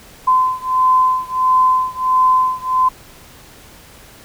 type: beating tone pair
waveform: sine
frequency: 1025 / 1026.5 Hz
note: C6 / C6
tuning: -36 / -33 cents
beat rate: 1.5 Hz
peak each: -14 / -15 dBFS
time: 0.27-2.89 s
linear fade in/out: 10 ms
effects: pink hiss -42 dBFS RMS until 4.24 s